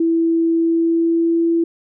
sine tone with pitch glide, 330.6 to 334.4 Hz, E4 to E4, +5 to +25 cents, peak -13 dBFS, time 0-1.64 s, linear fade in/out 5 ms, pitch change +20 cents, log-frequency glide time 0.53-1.48 s, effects none

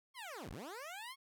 15% pulse linear two-way sweep, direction down then up, 1112 to 30.63 to 1112 Hz, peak -39 dBFS, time 0.14-1.16 s, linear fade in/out 50 ms, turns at 0.5 s, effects none

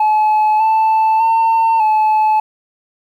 sine tone with pitch steps, 857 / 880 / 903 / 863 Hz, A5 / A5 / A5 / A5, -46 / 0 / +45 / -34 cents, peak -7 dBFS, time 0-2.4 s, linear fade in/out 5 ms, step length 600 ms, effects tanh soft clip ceiling -9 dBFS + 8-bit

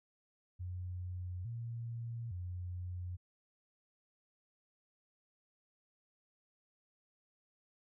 sine tone with pitch steps, 90.3 / 116.6 / 89.7 Hz, F#2 / A#2 / F2, -42 / +1 / +47 cents, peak -39 dBFS, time 0.59-3.17 s, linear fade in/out 20 ms, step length 860 ms, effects none

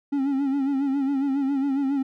triangle tone with vibrato, 274.9 Hz, C#4, 14 cents flat, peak -19 dBFS, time 0.12-2.03 s, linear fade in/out 10 ms, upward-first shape sine, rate 7.3 Hz, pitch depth 69 cents each way, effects none

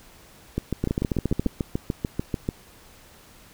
two click trains, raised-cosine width 3 ms, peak -10 / -11 dBFS, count 10 / 14, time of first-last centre 0.84-1.465 / 0.58-2.489 s, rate 14.4 / 6.81 Hz, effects pink hiss -51 dBFS RMS until 3.53 s

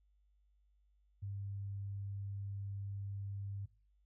sine tone, 99.5 Hz, G2, 26 cents sharp, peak -40 dBFS, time 1.22-3.66 s, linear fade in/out 10 ms, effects noise-tail reverb RT60 0.3 s tail -17 dB re dry + added 50 Hz sine -69 dBFS peak until 4.05 s

